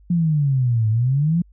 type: exponential two-way sweep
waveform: sine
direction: down then up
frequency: 177.5 to 107.1 to 177.5 Hz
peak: -15 dBFS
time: 0.1-1.42 s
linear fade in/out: 5 ms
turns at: 0.89 s
effects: added 50 Hz sine -47 dBFS peak until 1.52 s